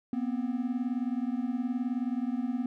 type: beating tone pair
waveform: triangle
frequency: 240.1 / 259.1 Hz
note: B3 / C4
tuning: -49 / -17 cents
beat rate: 19 Hz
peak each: -29 / -30 dBFS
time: 0.13-2.66 s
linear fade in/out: 2 ms
effects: none